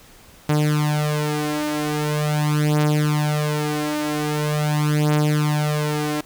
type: beating tone pair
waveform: sawtooth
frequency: 150 / 150.43 Hz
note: D3 / D3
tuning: +37 / +42 cents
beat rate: 0.43 Hz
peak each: -18 / -17 dBFS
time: 0.49-6.21 s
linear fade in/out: 5 ms
effects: pink hiss -48 dBFS RMS until 6.25 s